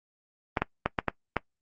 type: clicks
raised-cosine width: 0.5 ms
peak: -9 dBFS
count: 6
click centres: 0.572 / 0.62 / 0.86 / 0.988 / 1.083 / 1.367 s
effects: noise-tail reverb RT60 0.1 s tail -21 dB re dry + Opus 24 kbps